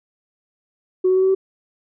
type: tone with pitch steps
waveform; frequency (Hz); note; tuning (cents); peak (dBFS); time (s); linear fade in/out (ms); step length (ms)
sine; 370 / 373.2 / 376.5 / 379.7 / 383; F#4 / F#4 / F#4 / F#4 / G4; 0 / +15 / +30 / +45 / -40; -12; 1.04-1.35; 10; 62
effects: tanh soft clip ceiling -9 dBFS